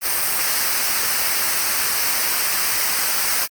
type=noise with comb filter; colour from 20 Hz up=white; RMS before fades=-20 dBFS; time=0.01-3.48 s; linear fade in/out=50 ms; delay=0.28 ms; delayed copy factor=-0.6; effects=Opus 32 kbps

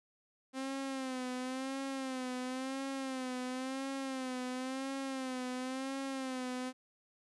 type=tone with vibrato; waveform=sawtooth; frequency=261.6 Hz; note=C4; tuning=in tune; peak=-33 dBFS; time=0.53-6.73 s; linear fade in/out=50 ms; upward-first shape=sine; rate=0.96 Hz; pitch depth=65 cents each way; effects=resampled to 24000 Hz

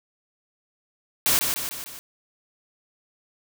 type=noise with echo; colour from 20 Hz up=white; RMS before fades=-20 dBFS; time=1.26-1.39 s; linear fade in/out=0 ms; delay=150 ms; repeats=4; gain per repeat=-5 dB; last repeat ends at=1.99 s; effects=none

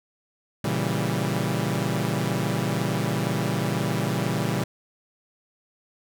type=chord; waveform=sawtooth; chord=A# diminished seventh; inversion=none; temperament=equal; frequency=116.54 / 138.59 / 164.81 / 196 Hz; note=A#2 / C#3 / E3 / G3; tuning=0 / 0 / 0 / 0 cents; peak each=-25 dBFS; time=0.64-4.64 s; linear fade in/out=5 ms; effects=none

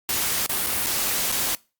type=noise with dropouts; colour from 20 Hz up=white; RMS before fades=-24 dBFS; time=0.09-1.55 s; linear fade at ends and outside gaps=1 ms; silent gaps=0.463-0.494 / 0.664-0.668 / 0.863-0.867 / 1.318-1.322 s; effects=noise-tail reverb RT60 0.3 s tail -23 dB re dry + Opus 48 kbps

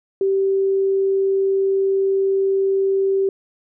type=tone; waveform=sine; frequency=388.5 Hz; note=G4; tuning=16 cents flat; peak=-15 dBFS; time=0.21-3.29 s; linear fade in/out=2 ms; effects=none

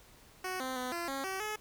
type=tone with pitch steps; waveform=10% pulse; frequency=370.8 / 259.4 / 252.4 / 342.6 / 271.9 / 381.6 / 426.6 Hz; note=F#4 / C4 / B3 / F4 / C#4 / G4 / G#4; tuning=+4 / -15 / +38 / -33 / -33 / -47 / +46 cents; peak=-27 dBFS; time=0.44-1.56 s; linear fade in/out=5 ms; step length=160 ms; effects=pink hiss -59 dBFS RMS until 1.6 s

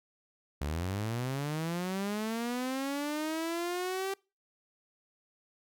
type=linear sweep; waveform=sawtooth; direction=up; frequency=68.4 to 392 Hz; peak=-28 dBFS; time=0.61-4.14 s; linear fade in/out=5 ms; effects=noise-tail reverb RT60 0.3 s tail -25 dB re dry

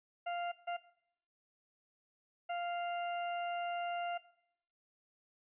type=tone bursts at uneven times; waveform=40% pulse; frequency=697 Hz; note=F5; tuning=4 cents flat; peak=-35 dBFS; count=3; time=0.26-0.52 / 0.67-0.77 / 2.49-4.18 s; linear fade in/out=10 ms; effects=noise-tail reverb RT60 0.7 s tail -18 dB re dry + resampled to 8000 Hz

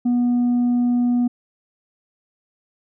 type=tone with tanh clipping; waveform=sine; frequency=243.4 Hz; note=B3; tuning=25 cents flat; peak=-16 dBFS; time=0.05-1.28 s; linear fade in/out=10 ms; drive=2 dB; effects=none

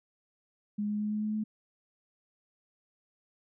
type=tone with pitch steps; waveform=sine; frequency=207.7 / 209.1 / 210.6 / 212.1 / 213.5 / 215 Hz; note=G#3 / G#3 / G#3 / G#3 / G#3 / A3; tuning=0 / +12 / +24 / +37 / +48 / -40 cents; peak=-29 dBFS; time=0.78-1.44 s; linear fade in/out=10 ms; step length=110 ms; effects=none

